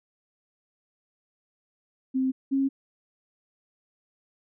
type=tone pair in turn; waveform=sine; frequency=261.6 / 271.5 Hz; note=C4 / C#4; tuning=0 / -36 cents; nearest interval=minor second; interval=64 cents; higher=second; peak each=-22 / -21 dBFS; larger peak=second; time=2.14-2.32 / 2.51-2.69 s; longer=neither; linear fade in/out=20 ms; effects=none